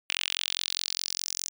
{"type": "tone with high-pass filter sweep", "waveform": "sawtooth", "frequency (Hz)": 44.87, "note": "F1", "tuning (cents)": 48, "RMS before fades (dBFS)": -32, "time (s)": [0.09, 1.49], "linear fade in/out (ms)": 10, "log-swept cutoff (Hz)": [2700, 6300], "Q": 3.2, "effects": []}